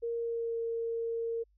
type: tone with pitch glide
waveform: sine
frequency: 466.2 to 460 Hz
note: A#4 to A#4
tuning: 0 to -23 cents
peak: -31 dBFS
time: 0.02-1.44 s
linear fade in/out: 20 ms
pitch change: -23 cents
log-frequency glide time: 0.17-0.58 s
effects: added 50 Hz sine -65 dBFS peak until 1.57 s